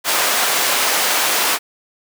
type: high-pass noise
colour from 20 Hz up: pink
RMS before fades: -17 dBFS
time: 0.04-1.59 s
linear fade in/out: 50 ms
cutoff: 680 Hz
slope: 12 dB/octave
effects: none